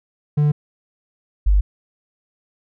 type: tone pair in turn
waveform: triangle / sine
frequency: 148.1 / 49.51 Hz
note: D3 / G1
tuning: +15 / +18 cents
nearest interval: octave + perfect fifth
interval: 1897 cents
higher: first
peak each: -11 dBFS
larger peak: neither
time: 0.37-0.52 / 1.46-1.61 s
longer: neither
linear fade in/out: 10 ms
effects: none